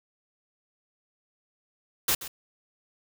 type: noise with echo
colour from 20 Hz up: white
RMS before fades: -24 dBFS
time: 2.08-2.15 s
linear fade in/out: 5 ms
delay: 130 ms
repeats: 1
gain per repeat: -14 dB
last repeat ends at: 2.28 s
effects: none